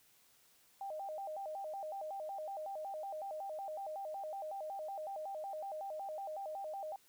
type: tone with vibrato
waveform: sine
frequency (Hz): 698.5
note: F5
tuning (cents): 0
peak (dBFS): -40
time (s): 0.81-6.96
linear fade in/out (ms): 2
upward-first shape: square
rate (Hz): 5.4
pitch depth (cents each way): 210
effects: white hiss -68 dBFS RMS until 7.08 s